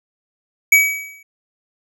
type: tone with exponential decay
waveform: square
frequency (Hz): 2274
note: C#7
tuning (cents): +44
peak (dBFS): -6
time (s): 0.72-1.23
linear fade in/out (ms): 5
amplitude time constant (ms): 110
effects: none